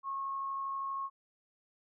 sine tone with amplitude modulation, 1090 Hz, C#6, 29 cents flat, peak -33 dBFS, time 0.03-1.1 s, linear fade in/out 50 ms, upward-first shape sine, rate 72.5 Hz, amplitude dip 25%, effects none

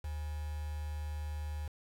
sine tone with quantisation, 75 Hz, D2, 37 cents sharp, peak -36 dBFS, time 0.04-1.68 s, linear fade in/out 5 ms, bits 8, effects none

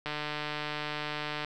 click train, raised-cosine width 0.3 ms, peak -18 dBFS, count 209, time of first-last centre 0.06-1.447 s, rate 150 Hz, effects none

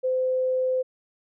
sine tone, 514 Hz, C5, 31 cents flat, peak -21 dBFS, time 0.03-0.83 s, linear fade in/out 20 ms, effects none

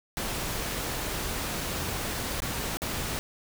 pink noise with dropouts, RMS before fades -32 dBFS, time 0.17-3.19 s, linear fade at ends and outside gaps 0 ms, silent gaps 2.403-2.421 / 2.771-2.819 s, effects none

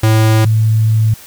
square / sine tone pair in turn, 110 / 110 Hz, A2 / A2, 0 / 0 cents, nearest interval unison, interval 0 cents, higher neither, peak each -8 dBFS, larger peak neither, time 0.03-0.45 / 0.45-1.14 s, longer second, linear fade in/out 5 ms, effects white hiss -37 dBFS RMS until 1.26 s

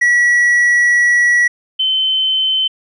triangle / sine tone pair in turn, 1934 / 3070 Hz, B6 / G7, -37 / -37 cents, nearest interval minor sixth, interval 800 cents, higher second, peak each -7 / -12 dBFS, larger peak first, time 0.01-1.48 / 1.79-2.68 s, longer first, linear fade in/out 10 ms, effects resampled to 22050 Hz

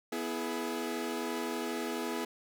sawtooth chord, E major, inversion second, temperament equal with one note detuned, 246.9 / 329.6 / 421.6 Hz, B3 / E4 / G#4, 0 / 0 / +26 cents, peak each -34 dBFS, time 0.12-2.25 s, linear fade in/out 5 ms, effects none

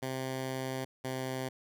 10% pulse tone pair in turn, 131.2 / 130.44 Hz, C3 / C3, +5 / -5 cents, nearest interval unison, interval 10 cents, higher first, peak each -26 dBFS, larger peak neither, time 0.02-0.85 / 1.04-1.49 s, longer first, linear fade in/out 10 ms, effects none

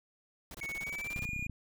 pink noise bursts, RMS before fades -46 dBFS, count 13, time 0.51-1.253 s, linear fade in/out 2 ms, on 35 ms, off 24 ms
triangle tone with pitch glide, 2217 to 2432 Hz, C#7 to D#7, 0 to -40 cents, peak -35 dBFS, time 0.61-1.47 s, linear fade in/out 5 ms, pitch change +160 cents, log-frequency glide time 0.8-1.24 s
clicks, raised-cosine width 5 ms, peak -29 dBFS, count 11, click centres 1.162 / 1.192 / 1.224 / 1.254 / 1.291 / 1.333 / 1.363 / 1.394 / 1.426 / 1.464 / 1.497 s
effects none

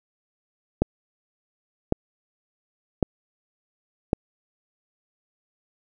click train, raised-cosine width 2 ms, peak -5 dBFS, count 4, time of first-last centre 0.82-4.131 s, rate 0.906 Hz, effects none

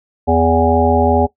harmonic tone, 82.41 Hz, E2, in tune, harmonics 1 / 3 / 5 / 7 / 9 / 10, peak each -17 / -17 / -17 / -17 / -17 / -17 dBFS, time 0.27-1.27 s, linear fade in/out 20 ms, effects noise-tail reverb RT60 0.1 s tail -17 dB re dry

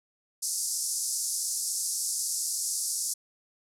white band-pass noise, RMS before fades -31 dBFS, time 0.42-3.14 s, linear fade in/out 10 ms, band 5000 to 11000 Hz, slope 48 dB/octave, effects none

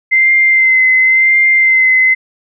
sine tone with vibrato, 2073 Hz, C7, 17 cents flat, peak -6 dBFS, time 0.11-2.15 s, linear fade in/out 20 ms, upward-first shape sine, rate 0.94 Hz, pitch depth 24 cents each way, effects none

